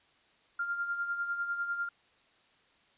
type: tone with tremolo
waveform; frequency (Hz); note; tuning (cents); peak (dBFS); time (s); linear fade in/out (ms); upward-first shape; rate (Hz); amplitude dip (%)
sine; 1396.9; F6; 0; -29; 0.59-1.89; 5; sine; 10; 55
effects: white hiss -66 dBFS RMS until 2.97 s + resampled to 8000 Hz